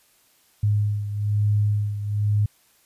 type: beating tone pair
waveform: sine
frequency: 103.83 / 104.93 Hz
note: G#2 / G#2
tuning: 0 / +18 cents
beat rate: 1.1 Hz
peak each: -20 / -26 dBFS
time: 0.63-2.46 s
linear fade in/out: 5 ms
effects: white hiss -60 dBFS RMS until 2.85 s + resampled to 32000 Hz